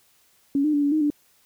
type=tone with pitch steps; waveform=sine; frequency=279.7 / 303.1 / 289.5 / 285.8 / 310.3 / 293.6 Hz; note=C#4 / D#4 / D4 / D4 / D#4 / D4; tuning=+16 / -45 / -25 / -47 / -5 / 0 cents; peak=-18 dBFS; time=0.55-1.102 s; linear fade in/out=2 ms; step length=92 ms; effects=white hiss -61 dBFS RMS until 1.45 s